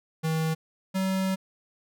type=tone pair in turn; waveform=square; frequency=159.8 / 190.04 Hz; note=D#3 / F#3; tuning=+47 / +47 cents; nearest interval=minor third; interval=300 cents; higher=second; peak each=-25 dBFS; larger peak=neither; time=0.23-0.55 / 0.94-1.36 s; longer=second; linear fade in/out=20 ms; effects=none